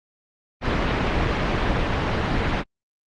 pink low-pass noise, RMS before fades -22 dBFS, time 0.61-2.64 s, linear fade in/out 50 ms, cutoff 2900 Hz, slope 12 dB/octave, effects low-pass 5000 Hz 12 dB/octave + Opus 24 kbps

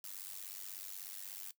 blue noise with amplitude modulation, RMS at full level -43 dBFS, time 0.04-1.51 s, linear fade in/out 2 ms, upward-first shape sine, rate 96.4 Hz, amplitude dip 95%, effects noise-tail reverb RT60 0.1 s tail -17 dB re dry

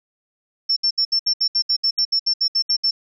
sine tone bursts, 5400 Hz, E8, 41 cents sharp, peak -15 dBFS, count 16, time 0.69-2.91 s, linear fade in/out 10 ms, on 75 ms, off 68 ms, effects none

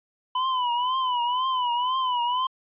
square tone with vibrato, 1000 Hz, B5, 21 cents sharp, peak -23 dBFS, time 0.35-2.47 s, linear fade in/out 5 ms, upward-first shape triangle, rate 2 Hz, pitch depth 100 cents each way, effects resampled to 8000 Hz

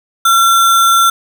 sine tone with sample-and-hold, 1361 Hz, F6, 45 cents flat, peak -6 dBFS, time 0.25-1.1 s, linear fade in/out 5 ms, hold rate 4900 Hz, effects none

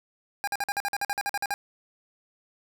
25% pulse tone bursts, 808 Hz, G#5, 48 cents flat, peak -22 dBFS, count 14, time 0.44-1.54 s, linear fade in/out 0 ms, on 34 ms, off 48 ms, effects none

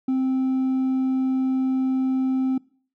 sine tone with hard clipping, 261.6 Hz, C4, in tune, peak -20 dBFS, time 0.08-2.58 s, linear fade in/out 5 ms, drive 2 dB, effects noise-tail reverb RT60 0.5 s tail -24 dB re dry

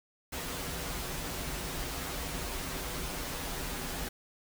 pink noise with comb filter, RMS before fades -37 dBFS, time 0.32-4.09 s, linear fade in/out 10 ms, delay 9.3 ms, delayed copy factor -0.65, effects none

